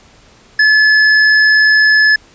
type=tone with hard clipping; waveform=sine; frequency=1721 Hz; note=A6; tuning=39 cents flat; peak=-8 dBFS; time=0.59-2.16 s; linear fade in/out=5 ms; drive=12 dB; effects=pink hiss -45 dBFS RMS until 2.34 s + resampled to 16000 Hz